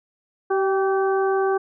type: harmonic tone with a mistuned harmonic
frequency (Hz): 384.8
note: G4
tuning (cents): -32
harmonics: 1 / 2 / 3 / 4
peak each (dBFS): -19 / -25 / -29 / -31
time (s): 0.5-1.58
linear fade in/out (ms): 10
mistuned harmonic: 2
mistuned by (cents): +29
effects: none